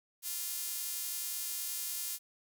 sawtooth tone with high-pass filter, 349.2 Hz, F4, in tune, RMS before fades -38 dBFS, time 0.22-2.19 s, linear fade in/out 50 ms, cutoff 8100 Hz, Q 0.56, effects 10-bit

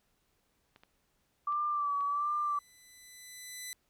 clicks, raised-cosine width 0.3 ms, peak -39 dBFS, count 4, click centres 0.761 / 0.835 / 1.524 / 2.008 s
sine tone with vibrato, 1165 Hz, D6, 14 cents flat, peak -29 dBFS, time 1.47-2.59 s, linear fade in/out 5 ms, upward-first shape sine, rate 1.4 Hz, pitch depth 43 cents each way
10% pulse tone with exponential growth, 2000 Hz, B6, 21 cents sharp, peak -30 dBFS, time 1.7-3.73 s, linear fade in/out 0 ms, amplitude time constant 440 ms
effects pink hiss -75 dBFS RMS until 3.89 s

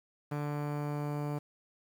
sawtooth tone with low-pass filter sweep, 146.8 Hz, D3, in tune, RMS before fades -35 dBFS, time 0.31-1.39 s, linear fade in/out 10 ms, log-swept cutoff 1400 to 930 Hz, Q 1.1, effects 9-bit

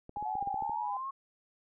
clicks, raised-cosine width 2 ms, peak -33 dBFS, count 9, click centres 0.094 / 0.17 / 0.226 / 0.354 / 0.426 / 0.474 / 0.543 / 0.624 / 0.696 s
sine tone with vibrato, 818 Hz, G#5, 26 cents flat, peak -34 dBFS, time 0.16-0.97 s, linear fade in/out 2 ms, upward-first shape triangle, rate 2 Hz, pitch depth 97 cents each way
sine exponential sweep, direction up, 731 to 1100 Hz, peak -35 dBFS, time 0.25-1.11 s, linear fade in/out 10 ms
effects none

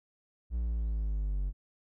triangle linear sweep, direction down, 59.8 to 46.25 Hz, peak -27 dBFS, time 0.5-1.53 s, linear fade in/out 50 ms, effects none

